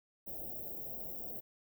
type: band-stop noise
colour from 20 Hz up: white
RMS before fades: -43 dBFS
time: 0.26-1.41 s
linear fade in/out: 20 ms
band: 720 to 15000 Hz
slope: 48 dB/octave
effects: none